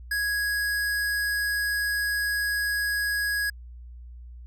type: tone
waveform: square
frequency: 1661.2 Hz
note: G#6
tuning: in tune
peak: -25 dBFS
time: 0.11-3.5 s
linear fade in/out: 5 ms
effects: added 60 Hz sine -40 dBFS peak until 4.46 s